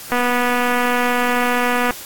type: click train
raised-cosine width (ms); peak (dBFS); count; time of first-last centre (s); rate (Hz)
0.5; -4; 439; 0.12-1.908; 245
effects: white hiss -34 dBFS RMS until 2.05 s + AAC 64 kbps